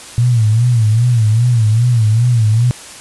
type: tone with vibrato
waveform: sine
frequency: 115 Hz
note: A#2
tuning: 23 cents flat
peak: -8 dBFS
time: 0.18-2.71 s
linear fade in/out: 0 ms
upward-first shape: sine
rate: 2.5 Hz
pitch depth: 130 cents each way
effects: white hiss -33 dBFS RMS until 3 s + resampled to 24000 Hz